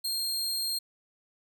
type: tone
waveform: sawtooth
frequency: 4214 Hz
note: C8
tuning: 12 cents sharp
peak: -26 dBFS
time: 0.04-0.79 s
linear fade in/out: 10 ms
effects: none